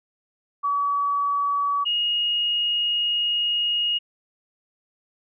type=tone pair in turn; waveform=sine; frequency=1139 / 2870 Hz; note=C#6 / F7; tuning=+47 / +47 cents; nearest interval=octave + major third; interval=1600 cents; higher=second; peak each=-20 dBFS; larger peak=neither; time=0.63-1.85 / 1.85-3.99 s; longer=second; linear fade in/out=20 ms; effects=none